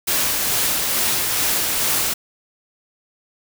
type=noise with tremolo; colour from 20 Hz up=white; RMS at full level=-19 dBFS; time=0.07-2.14 s; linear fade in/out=10 ms; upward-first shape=sine; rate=2.3 Hz; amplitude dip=25%; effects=none